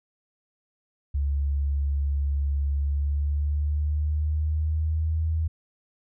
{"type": "tone with pitch glide", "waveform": "sine", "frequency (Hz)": [70.5, 80.05], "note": ["C#2", "D#2"], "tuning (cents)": [30, 50], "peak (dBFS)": -22, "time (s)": [1.14, 5.48], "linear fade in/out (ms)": 10, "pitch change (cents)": 220, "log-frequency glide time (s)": [2.75, 5.24], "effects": []}